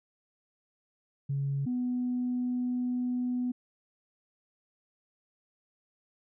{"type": "tone pair in turn", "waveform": "sine", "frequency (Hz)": [139.2, 248], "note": ["C#3", "B3"], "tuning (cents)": [8, 7], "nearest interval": "minor seventh", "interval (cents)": 999, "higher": "second", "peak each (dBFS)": [-27, -27], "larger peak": "neither", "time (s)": [[1.29, 1.66], [1.66, 3.52]], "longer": "second", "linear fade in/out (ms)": 10, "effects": ["tanh soft clip ceiling -23 dBFS"]}